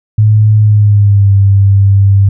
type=tone with pitch glide; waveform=sine; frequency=107.1 to 98.78 Hz; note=A2 to G2; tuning=-46 to +14 cents; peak=-3 dBFS; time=0.18-2.29 s; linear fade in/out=5 ms; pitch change=-140 cents; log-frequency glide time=0.57-1.33 s; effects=none